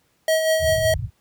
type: tone with tremolo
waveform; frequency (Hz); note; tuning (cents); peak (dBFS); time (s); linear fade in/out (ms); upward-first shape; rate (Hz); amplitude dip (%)
square; 638; D#5; +43; -16; 0.28-0.94; 2; sine; 5.3; 45
type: low-pass noise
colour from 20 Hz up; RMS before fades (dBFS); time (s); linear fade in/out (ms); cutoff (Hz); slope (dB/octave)
white; -25; 0.59-1.1; 50; 130; 48
effects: pink hiss -65 dBFS RMS until 1.2 s + high-pass 60 Hz 12 dB/octave